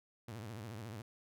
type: tone with vibrato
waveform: sawtooth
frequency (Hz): 110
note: A2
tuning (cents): 0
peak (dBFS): -40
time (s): 0.28-1.02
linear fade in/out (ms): 5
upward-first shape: sine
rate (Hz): 14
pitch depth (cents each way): 170
effects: none